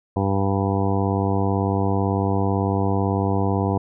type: harmonic tone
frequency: 98 Hz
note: G2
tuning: in tune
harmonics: 1 / 2 / 3 / 4 / 5 / 7 / 8 / 9 / 10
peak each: -22 / -25 / -27 / -28 / -29 / -30 / -31 / -32 / -32 dBFS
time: 0.16-3.78 s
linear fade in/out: 5 ms
effects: none